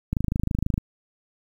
click train, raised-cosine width 5 ms, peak -11 dBFS, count 18, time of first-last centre 0.13-0.779 s, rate 26.2 Hz, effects 8-bit

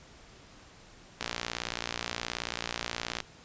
click train, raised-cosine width 0.2 ms, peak -14 dBFS, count 118, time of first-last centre 1.21-3.203 s, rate 58.7 Hz, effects pink hiss -54 dBFS RMS until 3.44 s + resampled to 16000 Hz

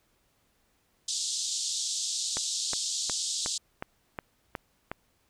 white band-pass noise, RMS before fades -32 dBFS, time 1.08-3.58 s, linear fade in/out 5 ms, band 3500 to 8000 Hz, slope 48 dB/octave
click train, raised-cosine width 0.5 ms, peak -18 dBFS, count 8, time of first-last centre 2.37-4.915 s, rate 2.75 Hz
effects pink hiss -70 dBFS RMS until 5.29 s

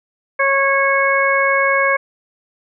harmonic tone, 549 Hz, C#5, 17 cents flat, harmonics 1 / 2 / 3 / 4, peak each -18 / -18 / -18 / -18 dBFS, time 0.39-1.97 s, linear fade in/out 10 ms, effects none

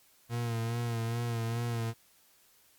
40% pulse tone with vibrato, 116.54 Hz, A#2, in tune, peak -30 dBFS, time 0.29-1.94 s, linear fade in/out 50 ms, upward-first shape sine, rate 2.4 Hz, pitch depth 41 cents each way, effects white hiss -64 dBFS RMS until 2.78 s + Opus 48 kbps

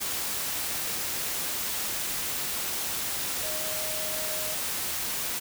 sine tone in noise, 622.3 Hz, D#5, in tune, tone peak -38 dBFS, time 3.42-4.56 s, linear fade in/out 20 ms, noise white, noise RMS -31 dBFS, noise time 0-5.4 s, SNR -10 dB, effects none

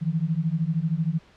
sine beating tone pair, 155.56 / 168.56 Hz, D#3 / E3, 0 / +39 cents, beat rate 13 Hz, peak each -25 dBFS, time 0.01-1.19 s, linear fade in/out 20 ms, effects pink hiss -55 dBFS RMS until 1.36 s + low-pass 4000 Hz 12 dB/octave

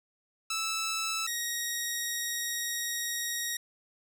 10% pulse tone pair in turn, 1315 / 1885.1 Hz, E6 / A#6, -5 / +19 cents, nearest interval tritone, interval 624 cents, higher second, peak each -22 dBFS, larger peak neither, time 0.5-1.27 / 1.27-3.57 s, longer second, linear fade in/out 5 ms, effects none

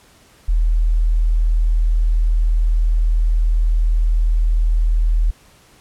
sine tone, 40 Hz, D#1, 49 cents sharp, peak -12 dBFS, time 0.48-5.31 s, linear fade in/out 10 ms, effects pink hiss -50 dBFS RMS until 5.8 s + low-pass 12000 Hz 12 dB/octave

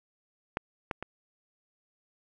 clicks, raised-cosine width 0.5 ms, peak -14 / -16 / -21 dBFS, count 3, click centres 0.571 / 0.912 / 1.026 s, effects none

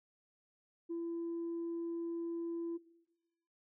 sine tone, 336.7 Hz, E4, 37 cents sharp, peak -35 dBFS, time 0.89-2.78 s, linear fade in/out 20 ms, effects noise-tail reverb RT60 0.9 s tail -18 dB re dry + tanh soft clip ceiling -34 dBFS

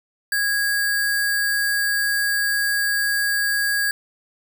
sine tone with sample-and-hold, 1651 Hz, G#6, 11 cents flat, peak -18 dBFS, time 0.32-3.91 s, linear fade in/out 2 ms, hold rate 6300 Hz, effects none

